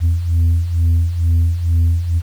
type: beating tone pair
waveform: sine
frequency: 82.41 / 84.61 Hz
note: E2 / E2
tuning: 0 / +46 cents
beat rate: 2.2 Hz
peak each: -16 / -11 dBFS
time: 0-2.22 s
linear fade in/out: 50 ms
effects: tanh soft clip ceiling -9 dBFS + 7-bit